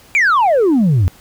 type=exponential sweep; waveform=sine; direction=down; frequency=2423 to 82.41 Hz; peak=-7 dBFS; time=0.15-1.08 s; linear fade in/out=0 ms; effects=tanh soft clip ceiling -8 dBFS + pink hiss -45 dBFS RMS until 1.2 s